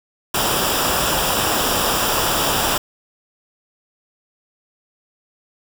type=noise with comb filter; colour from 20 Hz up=pink; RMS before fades=-19 dBFS; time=0.34-2.78 s; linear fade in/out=5 ms; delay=0.47 ms; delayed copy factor=-0.65; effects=none